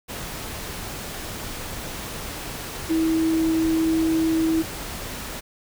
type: tone in noise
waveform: sine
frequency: 323.1 Hz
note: E4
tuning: 35 cents flat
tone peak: -18 dBFS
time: 2.89-4.63 s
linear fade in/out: 20 ms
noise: pink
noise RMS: -33 dBFS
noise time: 0.08-5.41 s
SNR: +12 dB
effects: none